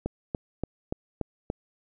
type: click train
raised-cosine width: 2 ms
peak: -15 dBFS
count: 6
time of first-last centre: 0.06-1.501 s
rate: 3.47 Hz
effects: none